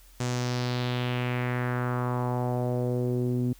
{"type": "tone with low-pass filter sweep", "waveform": "sawtooth", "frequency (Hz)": 123.7, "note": "B2", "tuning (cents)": 3, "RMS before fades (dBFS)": -28, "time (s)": [0.2, 3.53], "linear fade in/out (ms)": 5, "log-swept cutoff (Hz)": [7400, 270], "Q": 2.5, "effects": ["added 43 Hz sine -52 dBFS peak until 3.59 s", "white hiss -58 dBFS RMS until 3.59 s"]}